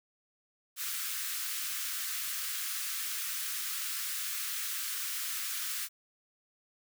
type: high-pass noise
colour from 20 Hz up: white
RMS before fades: -36 dBFS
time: 0.76-5.89 s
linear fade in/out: 50 ms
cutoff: 1200 Hz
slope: 48 dB/octave
effects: none

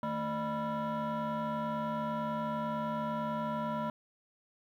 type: tone with frequency modulation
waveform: sine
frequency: 603 Hz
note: D5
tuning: 46 cents sharp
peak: -29 dBFS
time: 0.03-3.9 s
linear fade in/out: 2 ms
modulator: 379 Hz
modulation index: 1.6
effects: tanh soft clip ceiling -31 dBFS + 11-bit

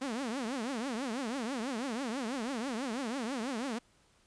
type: tone with vibrato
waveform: sawtooth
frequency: 246.9 Hz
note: B3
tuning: in tune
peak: -30 dBFS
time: 0.01-3.79 s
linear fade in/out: 10 ms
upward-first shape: triangle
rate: 6.1 Hz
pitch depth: 290 cents each way
effects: pink hiss -67 dBFS RMS until 4.26 s + resampled to 22050 Hz

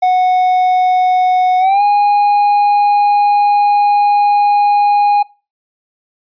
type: tone with pitch glide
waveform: triangle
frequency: 736 to 821.4 Hz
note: F#5 to G#5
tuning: -9 to -19 cents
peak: -6 dBFS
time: 0.02-5.23 s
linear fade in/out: 10 ms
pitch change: +190 cents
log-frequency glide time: 1.59-1.82 s
effects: noise-tail reverb RT60 0.3 s tail -22 dB re dry + resampled to 11025 Hz

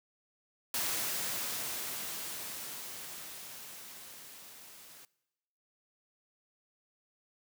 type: noise with level ramp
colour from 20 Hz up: white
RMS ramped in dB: -33 to -54 dBFS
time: 0.74-5.05 s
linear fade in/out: 2 ms
effects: noise-tail reverb RT60 1.0 s tail -22 dB re dry + high-pass 100 Hz 12 dB/octave

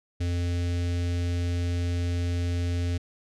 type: tone with notch filter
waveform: square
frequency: 87.31 Hz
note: F2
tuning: in tune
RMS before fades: -27 dBFS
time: 0.2-2.98 s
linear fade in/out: 10 ms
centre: 1000 Hz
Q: 0.65
effects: low-pass 7000 Hz 12 dB/octave

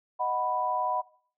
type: chord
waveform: sine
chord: B major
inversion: first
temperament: equal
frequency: 622.3 / 740 / 987.8 Hz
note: D#5 / F#5 / B5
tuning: 0 / 0 / 0 cents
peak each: -34 / -30 / -28 dBFS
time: 0.19-1.02 s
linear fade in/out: 20 ms
effects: noise-tail reverb RT60 0.5 s tail -20 dB re dry

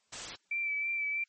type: noise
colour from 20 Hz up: white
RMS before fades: -40 dBFS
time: 0.12-0.36 s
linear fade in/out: 10 ms
type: tone with vibrato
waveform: sine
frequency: 2327 Hz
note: D7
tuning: 17 cents flat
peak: -30 dBFS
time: 0.51-1.24 s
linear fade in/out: 5 ms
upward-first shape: sine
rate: 3.1 Hz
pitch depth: 26 cents each way
effects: white hiss -73 dBFS RMS until 1.28 s + MP3 32 kbps

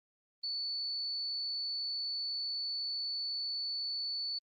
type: tone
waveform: sine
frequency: 4466 Hz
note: C#8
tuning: 12 cents sharp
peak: -34 dBFS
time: 0.43-4.39 s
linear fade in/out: 10 ms
effects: Opus 32 kbps

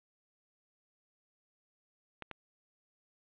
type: clicks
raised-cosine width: 0.3 ms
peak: -25 dBFS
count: 2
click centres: 2.223 / 2.313 s
effects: resampled to 8000 Hz + 9-bit

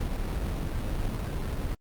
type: noise with sample-and-hold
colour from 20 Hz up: brown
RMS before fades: -30 dBFS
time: 0-1.75 s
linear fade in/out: 10 ms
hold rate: 3150 Hz
effects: Opus 48 kbps

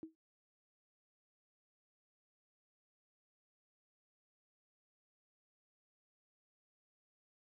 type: tone with exponential decay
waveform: sine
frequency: 320.4 Hz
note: E4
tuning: 49 cents flat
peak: -40 dBFS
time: 0.03-0.15 s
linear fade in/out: 0 ms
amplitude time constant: 25 ms
effects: high-pass 80 Hz 12 dB/octave

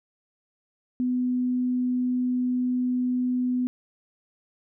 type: tone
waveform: sine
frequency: 250.1 Hz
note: B3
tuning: 22 cents sharp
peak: -22 dBFS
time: 1-3.67 s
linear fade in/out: 0 ms
effects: none

